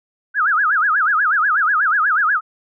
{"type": "tone with vibrato", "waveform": "sine", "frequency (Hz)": 1442, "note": "F#6", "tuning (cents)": -45, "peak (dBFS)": -13, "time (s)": [0.34, 2.41], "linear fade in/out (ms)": 50, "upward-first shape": "sine", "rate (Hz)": 8.2, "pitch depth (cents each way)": 280, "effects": []}